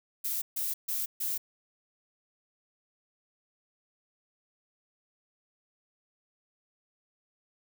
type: noise bursts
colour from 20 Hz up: violet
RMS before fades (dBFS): -32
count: 4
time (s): 0.24-1.38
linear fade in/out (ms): 10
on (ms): 180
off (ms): 140
effects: none